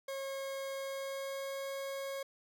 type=tone with pitch glide; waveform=40% pulse; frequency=543 to 546.8 Hz; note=C#5 to C#5; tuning=-36 to -24 cents; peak=-37 dBFS; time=0.08-2.23 s; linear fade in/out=5 ms; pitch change=+12 cents; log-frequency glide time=0.76-1.71 s; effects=none